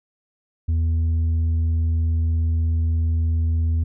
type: tone with tanh clipping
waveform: triangle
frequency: 81.6 Hz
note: E2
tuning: 17 cents flat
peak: -18 dBFS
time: 0.68-3.84 s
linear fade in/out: 10 ms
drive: 8 dB
effects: none